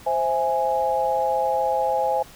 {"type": "chord", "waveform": "sine", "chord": "C augmented", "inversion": "none", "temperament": "equal", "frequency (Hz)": [523.3, 659.3, 830.6], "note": ["C5", "E5", "G#5"], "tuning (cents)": [0, 0, 0], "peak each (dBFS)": [-24, -26, -22], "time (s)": [0.06, 2.23], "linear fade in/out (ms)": 10, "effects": ["pink hiss -46 dBFS RMS until 2.35 s"]}